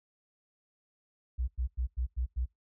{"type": "tone bursts", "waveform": "sine", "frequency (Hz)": 61.7, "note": "B1", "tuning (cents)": -1, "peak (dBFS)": -28, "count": 6, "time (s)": [1.38, 2.46], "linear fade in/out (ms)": 20, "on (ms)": 100, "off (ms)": 96, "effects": ["noise-tail reverb RT60 0.2 s tail -25 dB re dry"]}